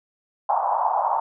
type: band-pass noise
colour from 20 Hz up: pink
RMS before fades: -22 dBFS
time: 0.49-1.2 s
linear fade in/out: 5 ms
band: 730 to 1000 Hz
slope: 48 dB/octave
effects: none